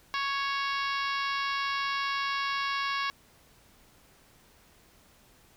harmonic tone, 554.4 Hz, C#5, in tune, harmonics 2 / 3 / 4 / 5 / 6 / 7 / 8 / 9 / 10, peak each -31 / -35 / -37 / -39 / -41 / -42 / -43 / -44 / -45 dBFS, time 0.14-3.1 s, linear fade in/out 0 ms, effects pink hiss -60 dBFS RMS until 5.56 s

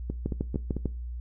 two click trains, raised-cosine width 3 ms, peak -15 / -18 dBFS, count 5 / 4, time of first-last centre 0.26-0.857 / 0.1-0.767 s, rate 6.7 / 4.5 Hz, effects noise-tail reverb RT60 0.3 s tail -20 dB re dry + added 60 Hz sine -33 dBFS peak until 1.2 s

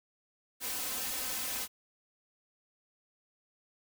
white noise with comb filter, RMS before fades -36 dBFS, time 0.6-1.68 s, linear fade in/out 50 ms, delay 3.9 ms, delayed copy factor +1, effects none

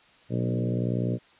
harmonic tone with a mistuned harmonic, 60.2 Hz, B1, 44 cents flat, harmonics 2 / 3 / 4 / 5 / 6 / 7 / 8 / 9 / 10, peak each -27 / -31 / -33 / -35 / -37 / -38 / -39 / -40 / -41 dBFS, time 0.29-1.19 s, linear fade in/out 50 ms, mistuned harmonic 3, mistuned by +15 cents, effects white hiss -57 dBFS RMS until 1.39 s + resampled to 8000 Hz

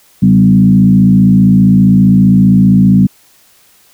sine tone with frequency modulation, 190 Hz, F#3, 46 cents sharp, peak -3 dBFS, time 0.22-3.07 s, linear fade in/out 10 ms, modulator 55.2 Hz, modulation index 0.97, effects white hiss -47 dBFS RMS until 3.93 s

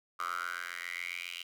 10% pulse tone with high-pass filter sweep, 87.31 Hz, F2, in tune, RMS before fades -39 dBFS, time 0.19-1.43 s, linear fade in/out 10 ms, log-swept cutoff 1200 to 2800 Hz, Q 7.3, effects none

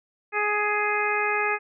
harmonic tone, 417.5 Hz, G#4, 9 cents sharp, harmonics 1 / 2 / 3 / 4 / 5 / 6, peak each -29 / -29 / -29 / -29 / -29 / -29 dBFS, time 0.32-1.59 s, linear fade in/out 50 ms, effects none

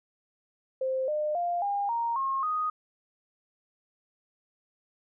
sine tone with pitch steps, 523.3 / 604.6 / 698.5 / 807 / 932.4 / 1077.3 / 1244.6 Hz, C5 / D#5 / F5 / G#5 / A#5 / C#6 / D#6, 0 / -50 / 0 / -50 / 0 / -50 / 0 cents, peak -26 dBFS, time 0.81-2.7 s, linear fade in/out 5 ms, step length 270 ms, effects none

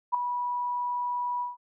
sine tone with ADSR envelope, 977 Hz, B5, 19 cents flat, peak -18 dBFS, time 0.12-1.57 s, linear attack 25 ms, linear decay 3 ms, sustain -9 dB, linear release 160 ms, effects none

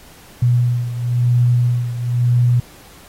sine beating tone pair, 121.5 / 122.48 Hz, B2 / B2, -28 / -14 cents, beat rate 0.98 Hz, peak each -14 / -19 dBFS, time 0.42-2.6 s, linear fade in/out 5 ms, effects pink hiss -44 dBFS RMS until 3.08 s + AAC 48 kbps

